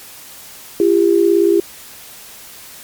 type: tone pair together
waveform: sine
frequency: 341.7 / 399.7 Hz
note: F4 / G4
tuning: -38 / +34 cents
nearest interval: minor third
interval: 272 cents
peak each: -12 / -12 dBFS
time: 0.8-1.6 s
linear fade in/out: 2 ms
effects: white hiss -37 dBFS RMS until 2.83 s + MP3 96 kbps